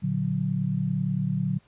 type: chord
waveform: sine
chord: Bb augmented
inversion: none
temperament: equal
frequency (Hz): 116.54 / 146.83 / 185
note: Bb2 / D3 / F#3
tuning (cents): 0 / 0 / 0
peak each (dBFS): -31 / -27 / -27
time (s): 0.02-1.59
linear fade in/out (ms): 20
effects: pink hiss -62 dBFS RMS until 1.67 s + resampled to 8000 Hz